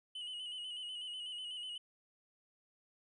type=tone with vibrato; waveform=triangle; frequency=2960 Hz; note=F#7; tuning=in tune; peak=-40 dBFS; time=0.15-1.78 s; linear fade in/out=5 ms; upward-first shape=square; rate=8.1 Hz; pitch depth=41 cents each way; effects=resampled to 24000 Hz